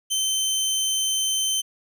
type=tone; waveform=20% pulse; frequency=3090 Hz; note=G7; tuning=26 cents flat; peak=-16 dBFS; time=0.1-1.62 s; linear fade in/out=20 ms; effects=none